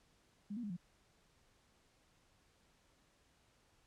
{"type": "tone with pitch steps", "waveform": "sine", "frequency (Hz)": [204.9, 240.9, 206.3, 175.4], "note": ["G#3", "B3", "G#3", "F3"], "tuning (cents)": [-23, -43, -11, 8], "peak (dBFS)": -40, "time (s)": [0.5, 0.768], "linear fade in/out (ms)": 10, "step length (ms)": 67, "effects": ["pink hiss -72 dBFS RMS until 3.86 s", "low-pass 9000 Hz 12 dB/octave"]}